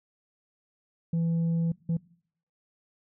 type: tone bursts at uneven times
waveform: sine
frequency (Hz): 166.4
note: E3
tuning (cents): +17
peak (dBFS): -21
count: 2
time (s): 1.13-1.72 / 1.89-1.97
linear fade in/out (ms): 5
effects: noise-tail reverb RT60 0.6 s tail -24 dB re dry + tanh soft clip ceiling -23 dBFS